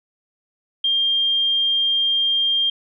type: tone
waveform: sine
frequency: 3200 Hz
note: G7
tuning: 35 cents sharp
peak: -16 dBFS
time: 0.84-2.7 s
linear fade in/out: 5 ms
effects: none